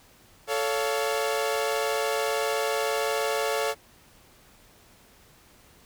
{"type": "chord", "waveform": "sawtooth", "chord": "A augmented", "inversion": "none", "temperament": "equal with one note detuned", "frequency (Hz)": [440, 561.5, 698.5], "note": ["A4", "C#5", "E#5"], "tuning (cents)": [0, 22, 0], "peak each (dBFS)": [-24, -25, -28], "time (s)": [0.47, 3.75], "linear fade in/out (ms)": 50, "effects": ["pink hiss -56 dBFS RMS until 5.85 s"]}